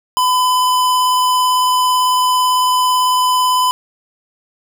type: tone with vibrato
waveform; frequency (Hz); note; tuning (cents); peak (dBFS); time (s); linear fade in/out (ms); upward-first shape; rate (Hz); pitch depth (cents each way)
square; 1007; B5; +33; -12; 0.17-3.71; 0; sine; 18; 9
effects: none